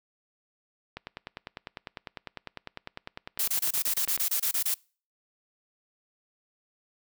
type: click train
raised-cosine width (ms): 0.3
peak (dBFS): -21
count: 33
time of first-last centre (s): 0.97-4.176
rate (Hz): 9.98
type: noise bursts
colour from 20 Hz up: blue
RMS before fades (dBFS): -27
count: 12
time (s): 3.39-4.743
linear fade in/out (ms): 5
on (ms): 88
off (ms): 27
effects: noise-tail reverb RT60 0.4 s tail -26 dB re dry